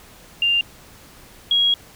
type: tone pair in turn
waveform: sine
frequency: 2794 / 3300 Hz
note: F7 / G#7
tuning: 0 / -12 cents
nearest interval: minor third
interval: 288 cents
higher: second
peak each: -15 / -14 dBFS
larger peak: second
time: 0.42-0.61 / 1.51-1.74 s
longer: second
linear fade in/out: 2 ms
effects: pink hiss -46 dBFS RMS until 1.95 s